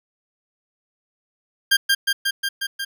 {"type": "tone with echo", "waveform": "20% pulse", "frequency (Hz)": 1598, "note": "G6", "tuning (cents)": 33, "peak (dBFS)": -8, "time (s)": [1.71, 1.77], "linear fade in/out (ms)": 10, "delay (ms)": 180, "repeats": 6, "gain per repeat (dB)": -2, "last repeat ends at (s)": 2.85, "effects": []}